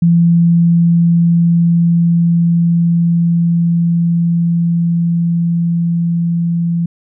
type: tone with level ramp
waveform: sine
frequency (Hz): 169.6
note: E3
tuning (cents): +50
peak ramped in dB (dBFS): -6 to -12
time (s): 0.02-6.86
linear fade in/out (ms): 5
effects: none